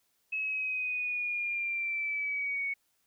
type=linear sweep; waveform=sine; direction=down; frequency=2583 to 2217 Hz; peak=-30 dBFS; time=0.32-2.74 s; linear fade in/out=10 ms; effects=white hiss -74 dBFS RMS until 3.06 s